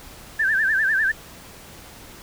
sine tone with vibrato, 1661.2 Hz, G#6, in tune, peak -17 dBFS, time 0.39-1.12 s, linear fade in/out 10 ms, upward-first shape sine, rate 10 Hz, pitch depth 140 cents each way, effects pink hiss -43 dBFS RMS until 2.22 s

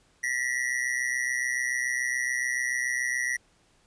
square tone with amplitude modulation, 1927 Hz, B6, 43 cents flat, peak -23 dBFS, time 0.23-3.37 s, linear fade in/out 10 ms, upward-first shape sine, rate 127 Hz, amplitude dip 85%, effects pink hiss -64 dBFS RMS until 3.86 s + resampled to 22050 Hz

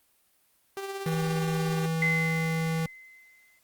sawtooth tone with tremolo, 392 Hz, G4, in tune, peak -28 dBFS, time 0.77-1.86 s, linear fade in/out 0 ms, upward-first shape sine, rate 17 Hz, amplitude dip 45%
square tone, 162.3 Hz, E3, 27 cents flat, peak -27 dBFS, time 1.06-2.86 s, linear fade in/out 2 ms
sine tone with exponential decay, 2054 Hz, C7, 33 cents flat, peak -22 dBFS, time 2.02-3.59 s, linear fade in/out 2 ms, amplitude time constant 340 ms
effects white hiss -67 dBFS RMS until 3.63 s + Opus 32 kbps

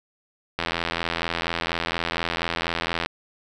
click train, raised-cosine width 0.3 ms, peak -8 dBFS, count 209, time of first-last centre 0.59-3.06 s, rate 84.2 Hz, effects none

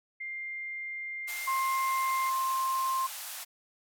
sine tone, 2100 Hz, C7, 6 cents sharp, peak -35 dBFS, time 0.2-2.3 s, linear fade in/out 10 ms
white band-pass noise, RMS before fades -41 dBFS, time 1.27-3.45 s, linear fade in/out 20 ms, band 630 to 16000 Hz, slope 48 dB/octave
sine tone with pitch glide, 1062 to 1055.3 Hz, C6 to C6, +25 to +14 cents, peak -27 dBFS, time 1.47-3.07 s, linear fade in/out 10 ms, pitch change -11 cents, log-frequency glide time 1.78-2.27 s
effects none

